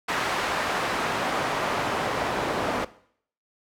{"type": "noise with band-pass filter sweep", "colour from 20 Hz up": "pink", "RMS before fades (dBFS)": -27, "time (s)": [0.08, 2.85], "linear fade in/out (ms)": 10, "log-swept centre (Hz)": [1300, 670], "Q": 0.75, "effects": ["noise-tail reverb RT60 0.6 s tail -18 dB re dry"]}